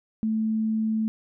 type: tone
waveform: sine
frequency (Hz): 219.6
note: A3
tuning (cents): -3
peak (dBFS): -22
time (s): 0.23-1.08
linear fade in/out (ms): 0
effects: none